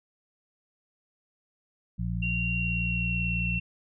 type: harmonic tone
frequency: 58.27 Hz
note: A#1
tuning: in tune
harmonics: 1 / 2 / 3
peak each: -32 / -32 / -32 dBFS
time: 1.98-3.6 s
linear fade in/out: 20 ms
type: tone with pitch glide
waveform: sine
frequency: 2759 to 2712 Hz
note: F7 to E7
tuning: -22 to +49 cents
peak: -29 dBFS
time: 2.22-3.6 s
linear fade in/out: 10 ms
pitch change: -29 cents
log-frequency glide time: 2.51-3.49 s
effects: none